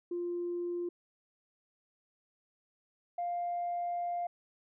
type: tone pair in turn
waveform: sine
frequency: 349.2 / 699.8 Hz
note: F4 / F5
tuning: 0 / +3 cents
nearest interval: octave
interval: 1203 cents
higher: second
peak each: -32 / -31 dBFS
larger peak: second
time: 0.11-0.89 / 3.18-4.27 s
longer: second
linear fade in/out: 5 ms
effects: tanh soft clip ceiling -28 dBFS